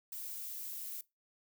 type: noise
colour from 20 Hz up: violet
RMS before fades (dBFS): -43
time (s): 0.12-1.01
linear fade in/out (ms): 2
effects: noise-tail reverb RT60 0.2 s tail -20 dB re dry